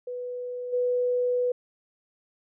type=tone with level steps; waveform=sine; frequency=493.9 Hz; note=B4; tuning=in tune; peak=-31 / -22 dBFS; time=0.07-1.52 s; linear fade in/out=5 ms; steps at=0.72 s; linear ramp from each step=20 ms; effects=none